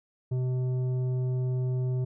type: tone with tanh clipping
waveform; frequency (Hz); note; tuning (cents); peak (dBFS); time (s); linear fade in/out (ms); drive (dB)
triangle; 127.3; C3; -47; -27; 0.31-2.05; 10; 13
effects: none